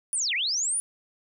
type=linear two-way sweep; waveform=sine; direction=down then up; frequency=9956 to 1841 to 9956 Hz; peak=-24 dBFS; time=0.13-0.8 s; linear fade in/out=0 ms; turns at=0.34 s; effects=none